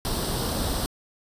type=noise with comb filter; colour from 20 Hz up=pink; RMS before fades=-27 dBFS; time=0.05-0.86 s; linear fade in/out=0 ms; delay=0.22 ms; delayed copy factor=+0.65; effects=resampled to 32000 Hz